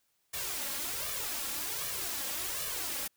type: noise with flanger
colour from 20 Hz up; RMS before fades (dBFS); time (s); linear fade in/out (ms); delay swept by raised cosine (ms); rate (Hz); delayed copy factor
white; -36; 0.33-3.08; 10; 1.7 to 3.7; 1.3; +0.75
effects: white hiss -75 dBFS RMS until 3.16 s